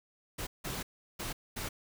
pink noise bursts at uneven times, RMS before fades -38 dBFS, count 4, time 0.38-0.47 / 0.64-0.83 / 1.19-1.33 / 1.56-1.69 s, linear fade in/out 10 ms, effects none

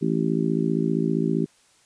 harmonic tone, 55.2 Hz, A1, 6 cents sharp, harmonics 3 / 4 / 5 / 6 / 7, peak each -25 / -26 / -27 / -28 / -28 dBFS, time 0.01-1.46 s, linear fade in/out 20 ms, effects white hiss -59 dBFS RMS until 1.85 s + resampled to 22050 Hz

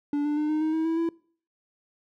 triangle tone with pitch steps, 290 / 295.8 / 301.6 / 307.6 / 313.7 / 319.9 / 326.3 / 332.7 Hz, D4 / D4 / D4 / D#4 / D#4 / D#4 / E4 / E4, -22 / +13 / +46 / -20 / +14 / +48 / -18 / +16 cents, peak -21 dBFS, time 0.13-1.09 s, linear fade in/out 2 ms, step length 120 ms, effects noise-tail reverb RT60 0.5 s tail -24 dB re dry

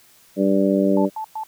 harmonic tone, 97.5 Hz, G2, 9 cents flat, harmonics 2 / 3 / 4 / 5 / 6, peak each -19 / -20 / -23 / -26 / -22 dBFS, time 0.36-1.1 s, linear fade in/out 50 ms
sine tone bursts, 874 Hz, A5, 12 cents flat, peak -25 dBFS, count 3, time 0.97-1.436 s, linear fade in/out 2 ms, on 82 ms, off 110 ms
effects white hiss -53 dBFS RMS until 1.47 s

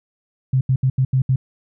sine tone bursts at uneven times, 130.81 Hz, C3, in tune, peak -13 dBFS, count 6, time 0.53-0.61 / 0.69-0.76 / 0.83-0.9 / 0.98-1.05 / 1.13-1.22 / 1.29-1.36 s, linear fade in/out 5 ms, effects none

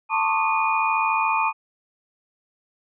sine tone cluster, 889 / 1056 / 1130 / 1229 / 2459 Hz, A5 / C6 / C#6 / D#6 / D#7, +18 / +16 / +33 / -22 / -21 cents, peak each -22 / -28 / -27 / -28 / -25 dBFS, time 0.09-1.53 s, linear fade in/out 50 ms, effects none

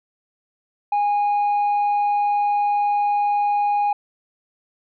sine tone, 822 Hz, G#5, 18 cents flat, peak -14 dBFS, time 0.92-3.93 s, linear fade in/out 5 ms, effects tanh soft clip ceiling -16 dBFS

